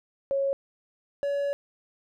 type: tone pair in turn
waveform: sine / triangle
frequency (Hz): 550 / 566.1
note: C#5 / C#5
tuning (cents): -14 / +36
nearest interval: unison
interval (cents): 50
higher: second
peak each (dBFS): -23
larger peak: neither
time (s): 0.31-0.53 / 1.23-1.53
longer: second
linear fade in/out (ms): 0
effects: none